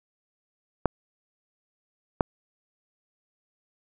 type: clicks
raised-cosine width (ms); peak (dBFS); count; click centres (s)
1; -6; 2; 0.857 / 2.208
effects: none